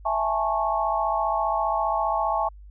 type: chord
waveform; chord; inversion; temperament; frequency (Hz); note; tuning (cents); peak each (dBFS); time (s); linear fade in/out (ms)
sine; A major seventh; second; just; 660 / 825 / 880 / 1100; E5 / G#5 / A5 / C#6; +2 / -12 / 0 / -14; -27; 0.05-2.49; 10
effects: added 50 Hz sine -42 dBFS peak until 2.7 s